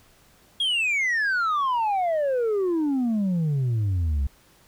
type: exponential sweep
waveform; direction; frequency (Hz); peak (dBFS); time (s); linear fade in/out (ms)
sine; down; 3325 to 65.41; -18; 0.6-4.27; 5
effects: tanh soft clip ceiling -20 dBFS + pink hiss -57 dBFS RMS until 4.67 s